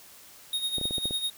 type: tone with tremolo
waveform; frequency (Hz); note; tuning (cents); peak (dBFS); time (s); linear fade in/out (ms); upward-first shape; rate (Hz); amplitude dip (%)
square; 3729; A#7; 0; -26; 0.53-1.3; 2; sine; 10; 65
type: clicks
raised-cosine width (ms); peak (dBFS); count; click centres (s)
2; -22; 7; 0.783 / 0.813 / 0.855 / 0.909 / 0.982 / 1.056 / 1.109
effects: white hiss -51 dBFS RMS until 1.37 s